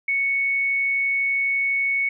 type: tone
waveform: sine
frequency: 2217 Hz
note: C#7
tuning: in tune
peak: -19 dBFS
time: 0.08-2.09 s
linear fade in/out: 5 ms
effects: none